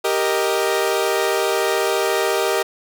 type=chord; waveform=sawtooth; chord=Eb major; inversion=first; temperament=equal; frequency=392 / 466.2 / 622.3 Hz; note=G4 / Bb4 / Eb5; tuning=0 / 0 / 0 cents; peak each=-17 / -18 / -19 dBFS; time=0.04-2.63 s; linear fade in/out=10 ms; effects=none